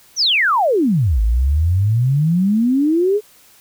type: exponential two-way sweep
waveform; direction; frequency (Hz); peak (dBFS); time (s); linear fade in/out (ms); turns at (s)
sine; down then up; 6272 to 52 to 433; -12; 0.16-3.21; 50; 1.21
effects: white hiss -49 dBFS RMS until 3.6 s